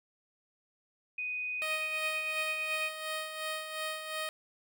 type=tone; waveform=sine; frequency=2491 Hz; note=D#7; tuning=1 cent sharp; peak=-33 dBFS; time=1.18-2.89 s; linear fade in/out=5 ms
type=tone with tremolo; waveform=10% pulse; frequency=625 Hz; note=D#5; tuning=8 cents sharp; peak=-25 dBFS; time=1.62-4.29 s; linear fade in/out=0 ms; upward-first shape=sine; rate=2.8 Hz; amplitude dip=55%
effects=none